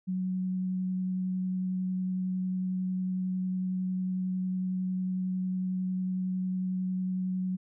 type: tone with vibrato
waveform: sine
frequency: 185.1 Hz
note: F#3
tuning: 1 cent sharp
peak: -28 dBFS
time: 0.07-7.57 s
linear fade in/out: 20 ms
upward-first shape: sine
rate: 11 Hz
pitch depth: 8 cents each way
effects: none